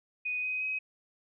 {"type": "tone with pitch steps", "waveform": "sine", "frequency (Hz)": [2489, 2511, 2533], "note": ["D#7", "D#7", "D#7"], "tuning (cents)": [0, 15, 30], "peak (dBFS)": -30, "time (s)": [0.25, 0.79], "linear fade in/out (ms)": 10, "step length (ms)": 180, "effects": []}